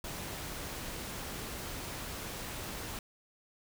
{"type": "noise", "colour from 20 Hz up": "pink", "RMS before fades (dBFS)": -41, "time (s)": [0.04, 2.99], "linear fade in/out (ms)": 2, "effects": []}